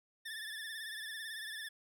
25% pulse tone with vibrato, 1760 Hz, A6, in tune, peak -38 dBFS, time 0.25-1.69 s, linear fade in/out 10 ms, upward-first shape sine, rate 18 Hz, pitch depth 64 cents each way, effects none

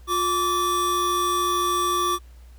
square tone pair together, 354.5 / 1157 Hz, F4 / D6, +26 / -26 cents, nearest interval octave + minor sixth, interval 2048 cents, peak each -28 / -22 dBFS, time 0.07-2.19 s, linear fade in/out 50 ms, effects added 60 Hz sine -43 dBFS peak until 2.58 s + pink hiss -59 dBFS RMS until 2.58 s

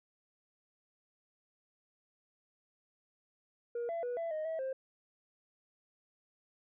sine tone with pitch steps, 474.3 / 673 / 488.1 / 668 / 621 / 646 / 528 Hz, A#4 / E5 / B4 / E5 / D#5 / E5 / C5, +30 / +36 / -20 / +23 / -3 / -35 / +16 cents, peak -32 dBFS, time 3.75-4.73 s, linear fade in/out 5 ms, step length 140 ms, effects tanh soft clip ceiling -33 dBFS

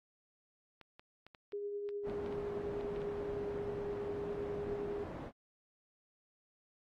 clicks, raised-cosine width 0.3 ms, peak -37 dBFS, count 12, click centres 0.813 / 0.995 / 1.266 / 1.348 / 1.522 / 1.89 / 2.098 / 2.262 / 2.326 / 2.81 / 2.962 / 3.018 s
sine tone with tremolo, 408.3 Hz, G#4, 29 cents flat, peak -36 dBFS, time 1.53-5.04 s, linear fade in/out 5 ms, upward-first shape triangle, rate 9.8 Hz, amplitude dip 35%
white low-pass noise, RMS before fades -45 dBFS, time 2.03-5.32 s, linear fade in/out 50 ms, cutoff 530 Hz, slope 12 dB/octave
effects AAC 48 kbps

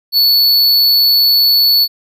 square tone, 4435 Hz, C#8, in tune, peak -8 dBFS, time 0.12-1.88 s, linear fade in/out 50 ms, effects none

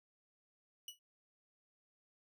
sawtooth tone with exponential decay, 2937 Hz, F#7, 13 cents flat, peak -39 dBFS, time 0.88-0.99 s, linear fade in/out 2 ms, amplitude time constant 23 ms, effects none

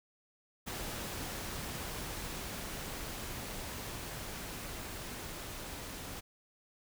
pink noise with level ramp, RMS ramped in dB -40 to -44 dBFS, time 0.66-6.21 s, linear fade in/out 20 ms, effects none

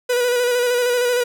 45% pulse tone with vibrato, 490 Hz, B4, 14 cents flat, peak -16 dBFS, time 0.09-1.24 s, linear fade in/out 10 ms, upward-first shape square, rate 13 Hz, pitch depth 27 cents each way, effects none

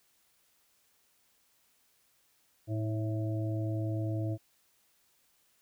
harmonic tone with a mistuned harmonic, 110 Hz, A2, in tune, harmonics 1 / 3 / 5 / 6, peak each -31 / -37 / -45 / -43 dBFS, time 2.67-4.38 s, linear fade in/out 50 ms, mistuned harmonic 3, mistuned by -39 cents, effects white hiss -70 dBFS RMS until 5.61 s

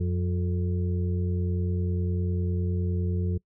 harmonic tone with a mistuned harmonic, 89.8 Hz, F2, 49 cents sharp, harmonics 1 / 2 / 4 / 5, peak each -25 / -31 / -37 / -39 dBFS, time 0-3.38 s, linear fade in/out 10 ms, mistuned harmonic 5, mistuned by -38 cents, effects noise-tail reverb RT60 0.1 s tail -23 dB re dry

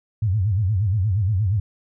sine tone with vibrato, 100.1 Hz, G2, 37 cents sharp, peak -17 dBFS, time 0.22-1.6 s, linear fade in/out 5 ms, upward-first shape sine, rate 8.5 Hz, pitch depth 200 cents each way, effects none

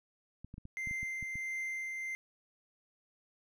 clicks, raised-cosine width 5 ms, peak -34 dBFS, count 9, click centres 0.446 / 0.541 / 0.581 / 0.654 / 0.873 / 0.911 / 1.03 / 1.227 / 1.356 s
triangle tone with tremolo, 2086 Hz, C7, 6 cents flat, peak -33 dBFS, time 0.77-2.15 s, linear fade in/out 0 ms, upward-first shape triangle, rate 1.5 Hz, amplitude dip 30%
effects none

